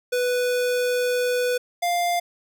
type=tone pair in turn; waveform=square; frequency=494.4 / 699.2 Hz; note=B4 / F5; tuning=+2 / +2 cents; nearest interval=tritone; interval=600 cents; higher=second; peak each=-21 dBFS; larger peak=neither; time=0.12-1.58 / 1.82-2.2 s; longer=first; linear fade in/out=10 ms; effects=none